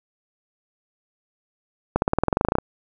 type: accelerating click train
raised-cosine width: 1 ms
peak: -4 dBFS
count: 15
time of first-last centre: 1.96-2.585 s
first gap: 61 ms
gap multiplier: 0.95
effects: none